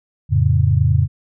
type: chord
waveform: sine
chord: F augmented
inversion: none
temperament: equal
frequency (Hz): 87.31 / 110 / 138.59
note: F2 / A2 / C#3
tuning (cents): 0 / 0 / 0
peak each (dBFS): -16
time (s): 0.29-1.08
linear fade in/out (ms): 50
effects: none